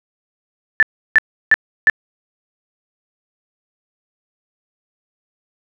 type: tone bursts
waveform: sine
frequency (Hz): 1760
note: A6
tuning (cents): 0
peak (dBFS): -6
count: 4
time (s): 0.8-1.898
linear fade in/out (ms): 0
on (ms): 27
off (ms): 330
effects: none